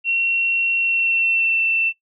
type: tone with pitch glide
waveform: sine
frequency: 2728 to 2681 Hz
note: F7 to E7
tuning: -41 to +29 cents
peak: -16 dBFS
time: 0.04-1.93 s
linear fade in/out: 50 ms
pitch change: -30 cents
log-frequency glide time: 0.78-1.64 s
effects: noise-tail reverb RT60 0.1 s tail -19 dB re dry